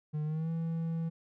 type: tone with pitch glide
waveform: triangle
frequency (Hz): 151.7 to 164.48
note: D#3 to E3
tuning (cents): -44 to -4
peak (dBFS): -29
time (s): 0.13-1.1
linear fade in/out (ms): 20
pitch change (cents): +140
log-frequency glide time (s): 0.24-0.5
effects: none